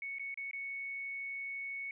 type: tone with dropouts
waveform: sine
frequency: 2217 Hz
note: C#7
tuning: in tune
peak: -38 dBFS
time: 0.02-1.91 s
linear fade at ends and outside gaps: 2 ms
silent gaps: 0.185-0.195 / 0.343-0.374 / 0.512-0.532 s
effects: none